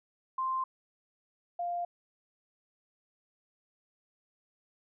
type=tone pair in turn; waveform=sine; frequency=1046.5 / 698.5 Hz; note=C6 / F5; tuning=0 / 0 cents; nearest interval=perfect fifth; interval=700 cents; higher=first; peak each=-29 / -31 dBFS; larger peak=first; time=0.38-0.64 / 1.59-1.85 s; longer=neither; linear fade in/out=5 ms; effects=none